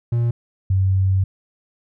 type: tone pair in turn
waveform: triangle / sine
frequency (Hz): 118.3 / 95.23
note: A#2 / G2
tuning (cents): +26 / -50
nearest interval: major third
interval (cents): 376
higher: first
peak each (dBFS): -14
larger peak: neither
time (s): 0.12-0.31 / 0.7-1.24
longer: second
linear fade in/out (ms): 5
effects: none